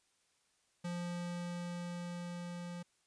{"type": "tone with level ramp", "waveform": "square", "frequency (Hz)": 174.7, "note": "F3", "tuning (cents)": 1, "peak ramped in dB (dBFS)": [-38, -43], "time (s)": [0.84, 2.83], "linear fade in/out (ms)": 10, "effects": ["white hiss -75 dBFS RMS until 3.06 s", "resampled to 22050 Hz"]}